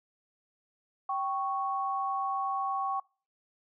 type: tone pair together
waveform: sine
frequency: 779 / 1107.3 Hz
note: G5 / C#6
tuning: -11 / -2 cents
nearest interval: tritone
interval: 609 cents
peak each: -32 / -31 dBFS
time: 1.09-3 s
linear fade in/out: 5 ms
effects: noise-tail reverb RT60 0.4 s tail -26 dB re dry